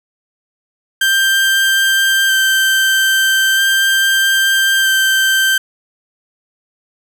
30% pulse tone with vibrato, 1568 Hz, G6, in tune, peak -8 dBFS, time 1.01-5.58 s, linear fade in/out 5 ms, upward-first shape square, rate 0.39 Hz, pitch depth 9 cents each way, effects none

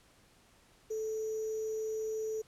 sine tone with sample-and-hold, 437 Hz, A4, 12 cents flat, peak -33 dBFS, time 0.9-2.42 s, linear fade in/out 10 ms, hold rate 6300 Hz, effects pink hiss -64 dBFS RMS until 2.47 s + low-pass 11000 Hz 12 dB/octave

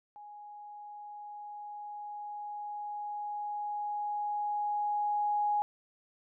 sine tone with level ramp, 830.6 Hz, G#5, in tune, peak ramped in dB -46 to -26 dBFS, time 0.16-5.62 s, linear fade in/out 0 ms, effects none

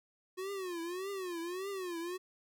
square tone with vibrato, 364.5 Hz, F#4, 26 cents flat, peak -38 dBFS, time 0.37-2.18 s, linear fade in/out 20 ms, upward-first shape triangle, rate 1.7 Hz, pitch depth 180 cents each way, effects none

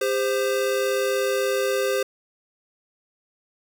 square tone pair together, 400.4 / 520 Hz, G4 / C5, +37 / -11 cents, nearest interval perfect fourth, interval 452 cents, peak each -25 / -24 dBFS, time 0.01-2.03 s, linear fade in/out 5 ms, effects none

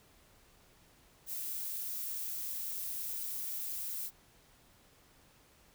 violet noise, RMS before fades -39 dBFS, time 1.26-4.11 s, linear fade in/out 50 ms, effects pink hiss -64 dBFS RMS until 5.74 s

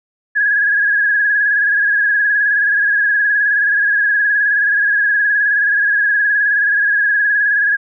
sine tone with vibrato, 1661.2 Hz, G#6, in tune, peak -11 dBFS, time 0.35-7.77 s, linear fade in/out 20 ms, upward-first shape sine, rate 19 Hz, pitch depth 52 cents each way, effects none

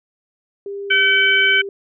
sine tone with pitch glide, 399.8 to 396.1 Hz, G4 to G4, +34 to +18 cents, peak -25 dBFS, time 0.66-1.69 s, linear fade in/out 2 ms, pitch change -16 cents, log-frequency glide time 0.83-1.42 s
harmonic tone, 763 Hz, G5, 47 cents flat, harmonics 2 / 3 / 4, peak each -15 / -16 / -18 dBFS, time 0.9-1.62 s, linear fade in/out 10 ms
effects none

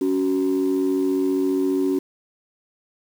sine tone pair together, 279.6 / 374.4 Hz, C#4 / F#4, +15 / +20 cents, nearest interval perfect fourth, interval 505 cents, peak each -19 / -20 dBFS, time 0.01-1.99 s, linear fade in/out 5 ms, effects tanh soft clip ceiling -14 dBFS + 7-bit

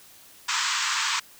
pink band-pass noise, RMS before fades -26 dBFS, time 0.48-1.2 s, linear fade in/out 10 ms, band 930 to 8000 Hz, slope 96 dB/octave, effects white hiss -51 dBFS RMS until 1.39 s

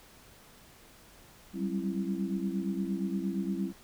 sine tone cluster, 190.8 / 199.4 / 268.5 / 332.9 Hz, G3 / G3 / C4 / E4, -47 / +30 / +45 / +17 cents, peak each -33 / -35 / -38 / -37 dBFS, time 1.53-3.73 s, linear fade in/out 50 ms, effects pink hiss -56 dBFS RMS until 3.83 s

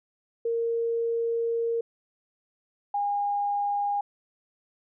sine tone pair in turn, 462.9 / 813.6 Hz, A#4 / G#5, -12 / -36 cents, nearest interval minor seventh, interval 976 cents, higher second, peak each -24 dBFS, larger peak neither, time 0.45-1.81 / 2.94-4.01 s, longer first, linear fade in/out 5 ms, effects none

